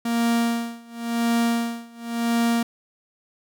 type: tone with tremolo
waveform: 45% pulse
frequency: 233.4 Hz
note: A#3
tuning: 2 cents sharp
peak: -18 dBFS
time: 0.05-2.63 s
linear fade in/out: 5 ms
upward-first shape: sine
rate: 0.94 Hz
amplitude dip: 95%
effects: none